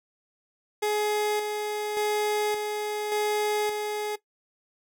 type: tone with tremolo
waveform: 30% pulse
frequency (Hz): 420.5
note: G#4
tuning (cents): +22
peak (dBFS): -21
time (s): 0.82-4.16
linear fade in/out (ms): 10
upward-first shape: square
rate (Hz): 0.87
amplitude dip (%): 40
effects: noise-tail reverb RT60 0.1 s tail -17 dB re dry